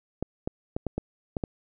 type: clicks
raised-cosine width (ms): 2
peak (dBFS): -15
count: 7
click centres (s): 0.226 / 0.475 / 0.765 / 0.867 / 0.98 / 1.368 / 1.438
effects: none